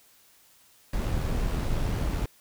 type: noise with amplitude modulation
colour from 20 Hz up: brown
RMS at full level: -26 dBFS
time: 0.93-2.26 s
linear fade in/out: 5 ms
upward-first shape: sine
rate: 81.5 Hz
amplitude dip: 30%
effects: white hiss -59 dBFS RMS until 2.4 s